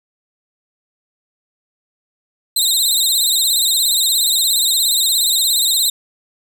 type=tone with vibrato; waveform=20% pulse; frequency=3900 Hz; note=B7; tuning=23 cents flat; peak=-7 dBFS; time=2.56-5.9 s; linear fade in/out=5 ms; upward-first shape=sine; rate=17 Hz; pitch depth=110 cents each way; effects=8-bit